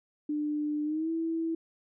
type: tone with pitch glide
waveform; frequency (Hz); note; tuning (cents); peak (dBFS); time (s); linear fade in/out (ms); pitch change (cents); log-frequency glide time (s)
sine; 298.5 to 327.4; D4 to E4; +28 to -12; -28; 0.29-1.55; 5; +160; 0.84-1.1
effects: none